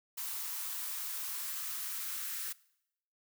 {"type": "noise with high-pass filter sweep", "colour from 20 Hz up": "blue", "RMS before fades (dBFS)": -39, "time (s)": [0.17, 2.53], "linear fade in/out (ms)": 10, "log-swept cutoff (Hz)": [920, 1400], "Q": 2.4, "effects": ["noise-tail reverb RT60 0.8 s tail -22 dB re dry"]}